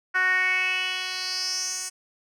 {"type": "tone with band-pass filter sweep", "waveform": "10% pulse", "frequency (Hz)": 370, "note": "F#4", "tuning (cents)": 0, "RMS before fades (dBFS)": -26, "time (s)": [0.14, 1.9], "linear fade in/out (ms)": 20, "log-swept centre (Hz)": [1600, 7600], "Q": 4.9, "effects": []}